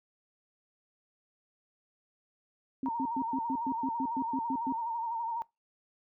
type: tone bursts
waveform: sine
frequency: 265.5 Hz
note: C4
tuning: 25 cents sharp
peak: -30 dBFS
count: 12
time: 2.83-4.724 s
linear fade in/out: 2 ms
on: 57 ms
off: 110 ms
type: tone with vibrato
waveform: sine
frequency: 923 Hz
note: A#5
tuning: 17 cents flat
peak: -31 dBFS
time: 2.86-5.42 s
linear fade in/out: 0 ms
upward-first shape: sine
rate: 12 Hz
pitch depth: 55 cents each way
effects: noise-tail reverb RT60 0.2 s tail -22 dB re dry